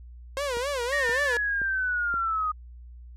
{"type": "tone with vibrato", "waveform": "sawtooth", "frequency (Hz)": 523.3, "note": "C5", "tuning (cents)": 0, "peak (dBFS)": -23, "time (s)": [0.37, 1.37], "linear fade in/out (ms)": 0, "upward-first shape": "sine", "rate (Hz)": 3.8, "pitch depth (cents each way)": 180}
{"type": "click train", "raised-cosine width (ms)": 2, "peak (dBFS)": -27, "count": 4, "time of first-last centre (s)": [0.57, 2.141], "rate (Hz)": 1.91}
{"type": "linear sweep", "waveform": "sine", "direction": "down", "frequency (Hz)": [1877, 1233], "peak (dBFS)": -24, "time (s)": [0.92, 2.52], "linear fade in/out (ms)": 10}
{"effects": ["added 60 Hz sine -42 dBFS peak until 3.16 s", "low-pass 10000 Hz 12 dB/octave"]}